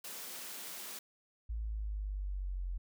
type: high-pass noise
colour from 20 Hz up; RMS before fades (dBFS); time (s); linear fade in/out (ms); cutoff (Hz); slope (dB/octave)
white; -45; 0.04-0.99; 5; 170; 48
type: exponential sweep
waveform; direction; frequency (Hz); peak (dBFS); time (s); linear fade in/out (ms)
sine; down; 55.9 to 43.95; -35; 1.49-2.78; 10
effects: none